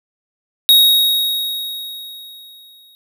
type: tone with exponential decay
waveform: square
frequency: 3770 Hz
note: A#7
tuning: 19 cents sharp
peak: -6 dBFS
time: 0.69-2.95 s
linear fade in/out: 0 ms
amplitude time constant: 490 ms
effects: none